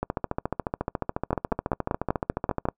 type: two click trains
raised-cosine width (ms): 1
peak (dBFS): -9 / -12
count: 8 / 38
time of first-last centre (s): 1.33-2.687 / 0.03-2.654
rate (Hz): 5.16 / 14.1
effects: noise-tail reverb RT60 0.1 s tail -26 dB re dry